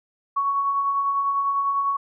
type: tone with tremolo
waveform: sine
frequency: 1114 Hz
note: C#6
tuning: 8 cents sharp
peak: -18 dBFS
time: 0.36-1.97 s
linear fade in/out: 10 ms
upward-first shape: triangle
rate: 10 Hz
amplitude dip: 40%
effects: none